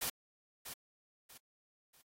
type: noise with echo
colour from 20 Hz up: white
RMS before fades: -37 dBFS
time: 0.01-0.1 s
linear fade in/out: 10 ms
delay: 640 ms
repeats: 3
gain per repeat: -9 dB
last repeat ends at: 2.02 s
effects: AAC 48 kbps